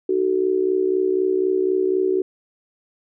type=tone with amplitude modulation; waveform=sine; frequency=375.4 Hz; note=F#4; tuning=25 cents sharp; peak=-13 dBFS; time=0.09-2.22 s; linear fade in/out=5 ms; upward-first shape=sine; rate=64 Hz; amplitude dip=80%; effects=none